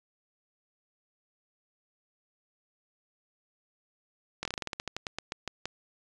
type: slowing click train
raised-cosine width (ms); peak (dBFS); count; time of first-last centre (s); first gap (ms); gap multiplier
0.2; -16; 17; 4.43-5.656; 22; 1.15
effects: resampled to 22050 Hz